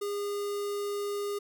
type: tone with notch filter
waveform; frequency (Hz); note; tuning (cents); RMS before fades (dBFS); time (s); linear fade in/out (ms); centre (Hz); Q
square; 407.3; G#4; -34; -33; 0.01-1.39; 10; 2300; 1.5
effects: none